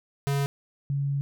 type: tone pair in turn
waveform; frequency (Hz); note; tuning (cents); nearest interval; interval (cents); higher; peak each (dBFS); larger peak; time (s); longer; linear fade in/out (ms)
square / sine; 140.2 / 140.2; C#3 / C#3; +20 / +20; unison; 0; neither; -24; neither; 0.27-0.46 / 0.9-1.21; second; 0
effects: none